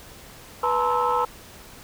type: tone cluster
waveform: sine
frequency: 490.7 / 868 / 941 / 1046 / 1308 Hz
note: B4 / A5 / A#5 / C6 / E6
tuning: -11 / -24 / +16 / -1 / -14 cents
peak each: -25 dBFS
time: 0.63-1.25 s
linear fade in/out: 5 ms
effects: tanh soft clip ceiling -13 dBFS + pink hiss -45 dBFS RMS until 1.83 s

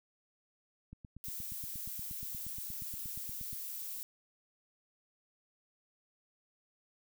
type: click train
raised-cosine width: 5 ms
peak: -36 dBFS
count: 23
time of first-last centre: 0.93-3.53 s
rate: 8.46 Hz
type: noise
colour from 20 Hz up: violet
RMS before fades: -42 dBFS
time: 1.24-4.03 s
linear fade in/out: 0 ms
effects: none

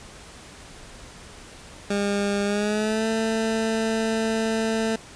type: tone with pitch glide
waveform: 20% pulse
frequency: 202 to 222.8 Hz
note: G#3 to A3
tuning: -48 to +22 cents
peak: -17 dBFS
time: 1.9-4.96 s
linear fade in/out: 5 ms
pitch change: +170 cents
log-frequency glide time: 2.44-3.07 s
effects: pink hiss -44 dBFS RMS until 5.15 s + resampled to 22050 Hz

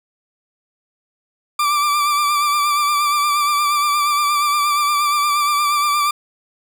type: tone with vibrato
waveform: 40% pulse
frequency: 1174.7 Hz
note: D6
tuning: in tune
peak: -14 dBFS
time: 1.59-6.11 s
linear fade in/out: 5 ms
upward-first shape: sine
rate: 8.5 Hz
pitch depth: 34 cents each way
effects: none

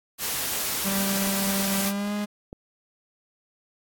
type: noise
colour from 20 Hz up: white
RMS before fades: -28 dBFS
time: 0.18-1.93 s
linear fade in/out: 50 ms
type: tone with pitch glide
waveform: 45% pulse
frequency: 196 to 206.9 Hz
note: G3 to G#3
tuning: 0 to -6 cents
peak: -26 dBFS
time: 0.84-2.26 s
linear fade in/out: 20 ms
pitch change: +94 cents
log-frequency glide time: 1.81-2.14 s
type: clicks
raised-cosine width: 2 ms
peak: -25 dBFS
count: 2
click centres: 1.271 / 2.529 s
effects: AAC 64 kbps

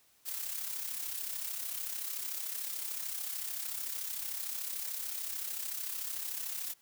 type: noise with amplitude modulation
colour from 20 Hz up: blue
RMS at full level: -36 dBFS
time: 0.25-6.74 s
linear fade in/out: 20 ms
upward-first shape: sine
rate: 33.5 Hz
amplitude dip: 55%
effects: white hiss -67 dBFS RMS until 6.81 s

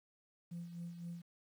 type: tone with tremolo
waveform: sine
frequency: 171.5 Hz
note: F3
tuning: 31 cents flat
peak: -40 dBFS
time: 0.51-1.22 s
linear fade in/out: 10 ms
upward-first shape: sine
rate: 3.9 Hz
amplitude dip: 60%
effects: tanh soft clip ceiling -38 dBFS + 11-bit

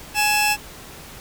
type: tone pair together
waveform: sawtooth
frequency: 836 / 2654 Hz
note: G#5 / E7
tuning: +11 / +11 cents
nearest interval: octave + minor sixth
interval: 2000 cents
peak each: -16 dBFS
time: 0.14-0.57 s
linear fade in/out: 50 ms
effects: pink hiss -40 dBFS RMS until 1.2 s

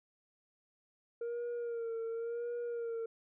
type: tone with vibrato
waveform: sine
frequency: 466.2 Hz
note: A#4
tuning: in tune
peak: -33 dBFS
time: 1.21-3.06 s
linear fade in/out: 5 ms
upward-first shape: sine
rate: 0.93 Hz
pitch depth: 44 cents each way
effects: tanh soft clip ceiling -35 dBFS

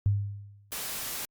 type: tone with exponential decay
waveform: sine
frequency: 101.1 Hz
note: G#2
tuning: 46 cents flat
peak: -19 dBFS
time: 0.06-0.71 s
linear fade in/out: 0 ms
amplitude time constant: 140 ms
type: noise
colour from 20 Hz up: white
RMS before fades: -35 dBFS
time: 0.72-1.25 s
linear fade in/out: 0 ms
effects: Opus 48 kbps

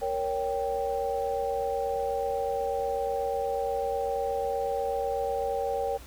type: chord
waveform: sine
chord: G diminished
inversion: first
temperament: equal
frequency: 466.2 / 554.4 / 784 Hz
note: Bb4 / Db5 / G5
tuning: 0 / 0 / 0 cents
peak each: -31 dBFS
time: 0.01-5.98 s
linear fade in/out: 20 ms
effects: added 60 Hz sine -46 dBFS peak until 6.06 s + pink hiss -50 dBFS RMS until 6.06 s

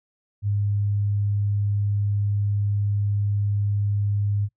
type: tone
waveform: sine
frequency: 102.1 Hz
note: G#2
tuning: 29 cents flat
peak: -20 dBFS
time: 0.42-4.49 s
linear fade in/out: 50 ms
effects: noise-tail reverb RT60 0.1 s tail -22 dB re dry

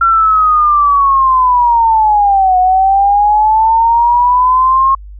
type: linear two-way sweep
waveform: sine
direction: down then up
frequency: 1366 to 730 to 1081 Hz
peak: -6 dBFS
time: 0.01-4.95 s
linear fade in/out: 5 ms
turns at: 2.58 s
effects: added 50 Hz sine -28 dBFS peak until 5.19 s

